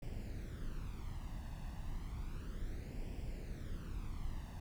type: noise with flanger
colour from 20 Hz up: brown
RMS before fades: -43 dBFS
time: 0.02-4.6 s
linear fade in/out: 5 ms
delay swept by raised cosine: 0.38 to 1.12 ms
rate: 0.32 Hz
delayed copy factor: +0.65
effects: none